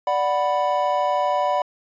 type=chord; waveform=triangle; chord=B minor; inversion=first; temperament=equal; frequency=587.3 / 740 / 987.8 Hz; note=D5 / F#5 / B5; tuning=0 / 0 / 0 cents; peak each=-21 dBFS; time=0.07-1.62 s; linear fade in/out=2 ms; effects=resampled to 16000 Hz